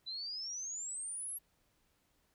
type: exponential sweep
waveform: sine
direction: up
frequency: 3951 to 11490 Hz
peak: -39 dBFS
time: 0.06-1.39 s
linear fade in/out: 20 ms
effects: pink hiss -75 dBFS RMS until 2.34 s